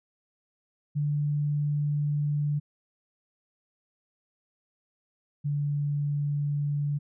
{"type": "tone pair in turn", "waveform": "sine", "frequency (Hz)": [146.83, 144.98], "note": ["D3", "D3"], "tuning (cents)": [0, -22], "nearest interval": "unison", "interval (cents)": 22, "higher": "first", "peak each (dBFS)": [-24, -25], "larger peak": "first", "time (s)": [[0.95, 2.6], [5.44, 6.99]], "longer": "first", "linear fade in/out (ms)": 20, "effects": []}